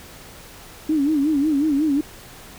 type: tone with vibrato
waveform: sine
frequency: 294.7 Hz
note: D4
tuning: 6 cents sharp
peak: -16 dBFS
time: 0.89-2.01 s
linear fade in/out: 5 ms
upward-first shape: sine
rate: 5.5 Hz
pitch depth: 130 cents each way
effects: pink hiss -42 dBFS RMS until 2.58 s